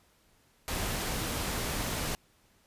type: noise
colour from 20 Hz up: pink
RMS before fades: -33 dBFS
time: 0.68-2.15 s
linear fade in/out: 0 ms
effects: pink hiss -66 dBFS RMS until 2.66 s + resampled to 32000 Hz

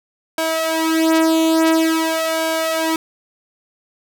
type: tone with flanger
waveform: sawtooth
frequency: 322.8 Hz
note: E4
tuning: 36 cents flat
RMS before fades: -17 dBFS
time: 0.38-2.96 s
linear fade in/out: 2 ms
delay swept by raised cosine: 1.3 to 3.4 ms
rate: 0.48 Hz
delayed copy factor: +0.85
effects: none

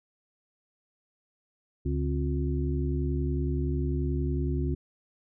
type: harmonic tone with a mistuned harmonic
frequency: 71 Hz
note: C#2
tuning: 42 cents sharp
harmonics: 1 / 2 / 4 / 5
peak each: -28 / -31 / -34 / -35 dBFS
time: 1.85-4.75 s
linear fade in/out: 10 ms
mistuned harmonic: 4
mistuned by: -120 cents
effects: none

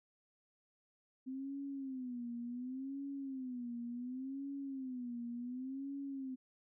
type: tone with vibrato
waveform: sine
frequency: 257.1 Hz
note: C4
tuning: 30 cents flat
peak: -40 dBFS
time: 1.26-6.36 s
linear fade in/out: 20 ms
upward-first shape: sine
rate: 0.69 Hz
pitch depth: 140 cents each way
effects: none

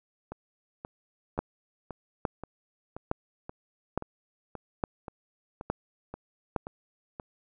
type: two click trains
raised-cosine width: 1 ms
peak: -13 / -24 dBFS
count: 7 / 14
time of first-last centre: 1.39-6.562 / 0.32-7.198 s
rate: 1.16 / 1.89 Hz
effects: none

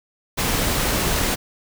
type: noise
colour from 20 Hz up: pink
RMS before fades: -21 dBFS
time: 0.37-1.36 s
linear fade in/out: 20 ms
effects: none

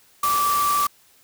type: tone in noise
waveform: sine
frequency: 1163 Hz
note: D6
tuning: 17 cents flat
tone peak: -18 dBFS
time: 0.23-0.87 s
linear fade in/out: 5 ms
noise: white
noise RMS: -28 dBFS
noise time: 0.23-0.87 s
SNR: +7 dB
effects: white hiss -56 dBFS RMS until 1.23 s

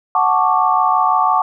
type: chord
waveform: sine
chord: D major seventh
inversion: first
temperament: equal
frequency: 740 / 880 / 1108.7 / 1174.7 Hz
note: F#5 / A5 / C#6 / D6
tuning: 0 / 0 / 0 / 0 cents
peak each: -17 dBFS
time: 0.15-1.42 s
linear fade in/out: 2 ms
effects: none

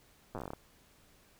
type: slowing click train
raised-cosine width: 1 ms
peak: -26 dBFS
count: 12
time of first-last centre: 0.35-0.534 s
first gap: 8 ms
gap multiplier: 1.14
effects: pink hiss -64 dBFS RMS until 1.39 s

